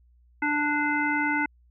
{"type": "harmonic tone with a mistuned harmonic", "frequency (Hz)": 295.1, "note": "D4", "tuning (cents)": 8, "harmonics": [1, 3, 5, 7, 9], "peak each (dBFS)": [-28, -29, -28, -28, -41], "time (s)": [0.42, 1.46], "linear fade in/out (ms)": 5, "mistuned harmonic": 9, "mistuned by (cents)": -41, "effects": ["added 60 Hz sine -56 dBFS peak until 1.7 s"]}